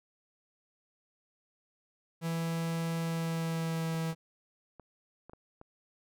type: tone with pitch glide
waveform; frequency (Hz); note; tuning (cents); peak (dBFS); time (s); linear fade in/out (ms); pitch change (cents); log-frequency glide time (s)
45% pulse; 165.3 to 162.84; E3 to E3; +5 to -21; -31; 2.21-4.15; 50; -26; 2.98-3.97
type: clicks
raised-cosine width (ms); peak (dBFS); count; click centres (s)
1; -35; 6; 3.945 / 4.128 / 4.797 / 5.296 / 5.334 / 5.614
effects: none